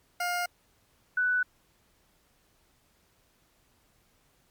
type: tone pair in turn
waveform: 20% pulse / sine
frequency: 708 / 1489 Hz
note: F5 / F#6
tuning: +23 / +11 cents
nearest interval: octave + minor second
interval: 1288 cents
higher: second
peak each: -23 dBFS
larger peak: neither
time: 0.2-0.46 / 1.17-1.43 s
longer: neither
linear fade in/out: 5 ms
effects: pink hiss -67 dBFS RMS until 4.5 s + MP3 96 kbps